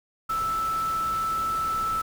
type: tone in noise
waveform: sine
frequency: 1318.5 Hz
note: E6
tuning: in tune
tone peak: -24 dBFS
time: 0.29-2.02 s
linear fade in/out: 10 ms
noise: pink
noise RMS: -39 dBFS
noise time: 0.29-2.02 s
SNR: +12 dB
effects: none